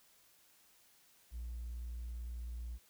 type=tone; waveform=triangle; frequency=59.1 Hz; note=A#1; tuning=24 cents sharp; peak=-37 dBFS; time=1.31-2.79 s; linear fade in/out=50 ms; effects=tanh soft clip ceiling -37 dBFS + white hiss -67 dBFS RMS until 2.89 s